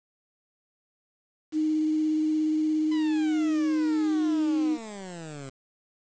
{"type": "tone with vibrato", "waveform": "sine", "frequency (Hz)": 310, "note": "D#4", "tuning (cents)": -6, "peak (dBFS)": -22, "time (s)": [1.52, 4.78], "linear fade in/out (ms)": 50, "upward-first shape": "triangle", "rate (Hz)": 17, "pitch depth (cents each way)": 13}
{"type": "exponential sweep", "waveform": "15% pulse", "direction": "down", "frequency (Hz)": [1022, 131.1], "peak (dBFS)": -32, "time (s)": [2.91, 5.5], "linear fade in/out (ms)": 10}
{"effects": ["resampled to 16000 Hz", "8-bit"]}